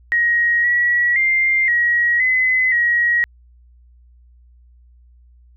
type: tone with pitch steps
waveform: sine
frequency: 1888 / 1928 / 2101 / 1903 / 2027 / 1900 Hz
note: A#6 / B6 / C7 / A#6 / B6 / A#6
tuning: +22 / -42 / +7 / +35 / +45 / +33 cents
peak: -13 dBFS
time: 0.12-3.24 s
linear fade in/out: 0 ms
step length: 520 ms
effects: added 60 Hz sine -46 dBFS peak until 5.56 s